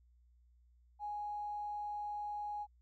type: tone with tanh clipping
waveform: triangle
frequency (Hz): 830.6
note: G#5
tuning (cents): 0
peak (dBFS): -38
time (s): 0.99-2.67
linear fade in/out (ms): 50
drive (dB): 3
effects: added 60 Hz sine -64 dBFS peak until 2.81 s